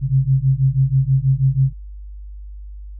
sine beating tone pair, 130.81 / 137.01 Hz, C3 / C#3, 0 / -20 cents, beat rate 6.2 Hz, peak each -16 dBFS, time 0.01-1.73 s, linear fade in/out 50 ms, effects added 50 Hz sine -31 dBFS peak until 2.99 s

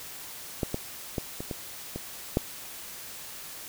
clicks, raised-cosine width 2 ms, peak -13 / -15 / -15 / -21 / -19 / -20 / -9 dBFS, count 7, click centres 0.632 / 0.744 / 1.182 / 1.405 / 1.512 / 1.96 / 2.371 s, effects white hiss -42 dBFS RMS until 3.68 s

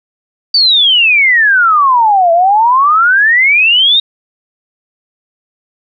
sine exponential two-way sweep, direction down then up, 4668 to 660 to 3777 Hz, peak -5 dBFS, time 0.54-4 s, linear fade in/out 5 ms, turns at 2.32 s, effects none

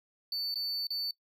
triangle tone with dropouts, 4500 Hz, C#8, 25 cents sharp, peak -30 dBFS, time 0.32-1.11 s, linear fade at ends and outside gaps 2 ms, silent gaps 0.543-0.556 / 0.87-0.904 s, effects noise-tail reverb RT60 0.1 s tail -24 dB re dry

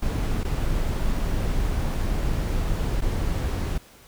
brown noise with dropouts, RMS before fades -24 dBFS, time 0.02-3.78 s, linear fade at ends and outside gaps 5 ms, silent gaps 0.434-0.448 / 3.008-3.018 s, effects pink hiss -51 dBFS RMS until 4.07 s

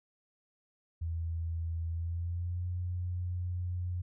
sine tone with pitch glide, 82.8 to 89.26 Hz, E2 to F2, +8 to +38 cents, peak -32 dBFS, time 1.01-4.02 s, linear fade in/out 10 ms, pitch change +130 cents, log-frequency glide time 1.89-2.66 s, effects none

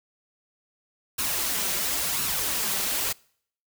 white noise with flanger, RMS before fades -27 dBFS, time 1.18-3.13 s, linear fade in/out 10 ms, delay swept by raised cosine 0.72 to 5.22 ms, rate 0.96 Hz, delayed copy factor +0.5, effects noise-tail reverb RT60 0.6 s tail -25 dB re dry

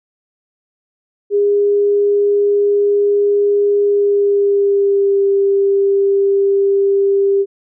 sine tone with pitch glide, 407.4 to 396 Hz, G#4 to G4, -33 to +18 cents, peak -10 dBFS, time 1.3-7.46 s, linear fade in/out 50 ms, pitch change -49 cents, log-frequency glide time 3.82-5.24 s, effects none

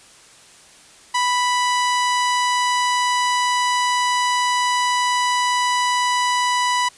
sawtooth tone, 987.8 Hz, B5, in tune, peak -13 dBFS, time 1.14-6.89 s, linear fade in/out 10 ms, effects white hiss -47 dBFS RMS until 6.97 s + resampled to 22050 Hz

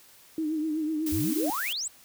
sine tone with vibrato, 311.1 Hz, D#4, in tune, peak -26 dBFS, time 0.38-1.5 s, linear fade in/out 2 ms, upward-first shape triangle, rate 8 Hz, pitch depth 73 cents each way
blue noise, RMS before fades -35 dBFS, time 1.06-1.73 s, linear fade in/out 5 ms
sine exponential sweep, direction up, 73.3 to 8372 Hz, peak -29 dBFS, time 1.12-1.88 s, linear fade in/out 5 ms
effects white hiss -55 dBFS RMS until 2.04 s

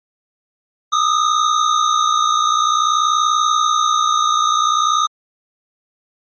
square tone pair together, 1220.5 / 1281 Hz, D#6 / E6, -34 / -50 cents, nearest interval minor second, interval 84 cents, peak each -15 / -19 dBFS, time 0.92-5.07 s, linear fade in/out 10 ms, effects MP3 32 kbps

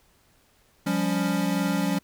square tone cluster, 176.3 / 198.8 / 278.8 Hz, F3 / G3 / C#4, +17 / +25 / +10 cents, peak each -28 dBFS, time 0.86-1.99 s, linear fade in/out 10 ms, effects pink hiss -62 dBFS RMS until 2.03 s

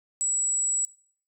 sine tone, 7820 Hz, B8, 18 cents flat, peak -21 dBFS, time 0.21-0.85 s, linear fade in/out 0 ms, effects noise-tail reverb RT60 0.5 s tail -22 dB re dry + tanh soft clip ceiling -22 dBFS

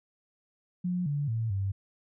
sine tone with pitch steps, 179.2 / 144.4 / 112.9 / 97.7 Hz, F3 / D3 / A2 / G2, +45 / -29 / +45 / -5 cents, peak -27 dBFS, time 0.84-1.72 s, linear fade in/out 10 ms, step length 220 ms, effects none

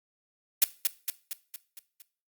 blue noise with echo, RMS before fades -19 dBFS, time 0.62-0.64 s, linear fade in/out 0 ms, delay 230 ms, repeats 6, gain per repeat -5 dB, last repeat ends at 2.02 s, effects noise-tail reverb RT60 0.4 s tail -18 dB re dry + Opus 48 kbps

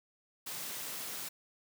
white high-pass noise, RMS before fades -41 dBFS, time 0.46-1.29 s, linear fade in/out 10 ms, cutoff 110 Hz, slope 48 dB/octave, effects none

